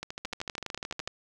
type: two click trains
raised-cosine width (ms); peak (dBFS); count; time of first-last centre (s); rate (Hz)
0.2; -19 / -17; 15 / 11; 0.03-1.075 / 0.25-1.076; 13.4 / 12.1
effects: none